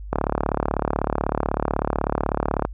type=click train; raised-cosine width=1 ms; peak=-6 dBFS; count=92; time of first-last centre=0.13-2.651 s; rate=36.1 Hz; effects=added 50 Hz sine -32 dBFS peak until 2.73 s

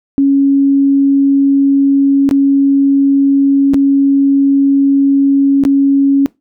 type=tone with dropouts; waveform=sine; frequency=276.7 Hz; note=C#4; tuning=3 cents flat; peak=-6 dBFS; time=0.18-6.26 s; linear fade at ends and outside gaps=0 ms; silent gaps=2.291-2.311 / 3.736-3.743 / 5.637-5.651 s; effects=noise-tail reverb RT60 0.2 s tail -21 dB re dry

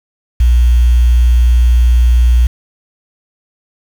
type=tone with quantisation; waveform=sine; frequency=60.1 Hz; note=B1; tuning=46 cents flat; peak=-5 dBFS; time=0.4-2.47 s; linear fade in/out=5 ms; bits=5; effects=none

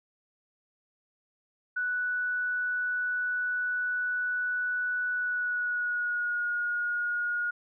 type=tone with pitch glide; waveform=sine; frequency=1480 to 1438.7 Hz; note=F#6 to F#6; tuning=0 to -49 cents; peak=-27 dBFS; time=1.76-7.51 s; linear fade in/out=10 ms; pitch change=-49 cents; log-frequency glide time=5.12-6.48 s; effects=none

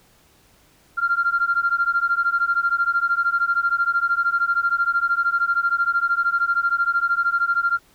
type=beating tone pair; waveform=sine; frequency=1382 / 1395 Hz; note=F6 / F6; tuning=-19 / -2 cents; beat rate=13 Hz; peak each=-20 dBFS; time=0.97-7.79 s; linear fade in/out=20 ms; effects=tanh soft clip ceiling -10 dBFS + pink hiss -56 dBFS RMS until 7.94 s

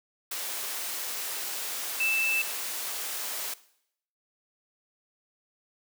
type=tone in noise; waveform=sine; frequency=2642 Hz; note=E7; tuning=3 cents sharp; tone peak=-24 dBFS; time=2-2.42 s; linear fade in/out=5 ms; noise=white; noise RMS=-34 dBFS; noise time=0.31-3.54 s; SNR=+7 dB; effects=noise-tail reverb RT60 0.7 s tail -18 dB re dry + high-pass 400 Hz 12 dB/octave

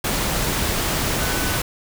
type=tone in noise; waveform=sine; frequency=1498 Hz; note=F#6; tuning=21 cents sharp; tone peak=-30 dBFS; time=1.2-1.57 s; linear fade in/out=5 ms; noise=pink; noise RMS=-22 dBFS; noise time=0.04-1.62 s; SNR=-11 dB; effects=none

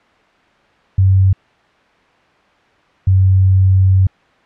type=tone pair in turn; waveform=sine; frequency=95.4 / 94.74 Hz; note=G2 / F#2; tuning=-47 / +41 cents; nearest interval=unison; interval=12 cents; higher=first; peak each=-7 dBFS; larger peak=neither; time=0.98-1.33 / 3.07-4.07 s; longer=second; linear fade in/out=5 ms; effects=white hiss -51 dBFS RMS until 4.45 s + low-pass 2000 Hz 12 dB/octave

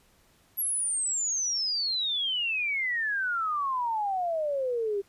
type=exponential sweep; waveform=sine; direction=down; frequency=11670 to 389.9 Hz; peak=-26 dBFS; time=0.57-5.02 s; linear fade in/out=20 ms; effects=pink hiss -63 dBFS RMS until 5.08 s + resampled to 32000 Hz

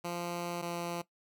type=tone pair in turn; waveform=10% pulse; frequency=173.4 / 172.1 Hz; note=F3 / F3; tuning=-12 / -25 cents; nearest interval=unison; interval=13 cents; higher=first; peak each=-27 dBFS; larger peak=neither; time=0.04-0.62 / 0.62-1.02 s; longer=first; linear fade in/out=10 ms; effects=noise-tail reverb RT60 0.1 s tail -18 dB re dry

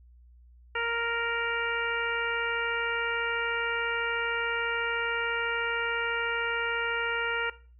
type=harmonic tone; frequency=466.2 Hz; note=A#4; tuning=in tune; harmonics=1 / 2 / 3 / 4 / 5 / 6; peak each=-34 / -36 / -32 / -35 / -37 / -37 dBFS; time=0.75-7.5 s; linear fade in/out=5 ms; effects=noise-tail reverb RT60 0.4 s tail -18 dB re dry + added 60 Hz sine -52 dBFS peak until 7.79 s

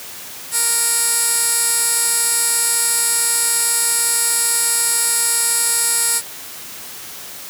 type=tone with band-pass filter; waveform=15% pulse; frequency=466.2 Hz; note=A#4; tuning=in tune; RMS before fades=-17 dBFS; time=0.51-6.22 s; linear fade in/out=50 ms; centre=10000 Hz; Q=3; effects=white hiss -33 dBFS RMS until 7.49 s + high-pass 80 Hz 12 dB/octave

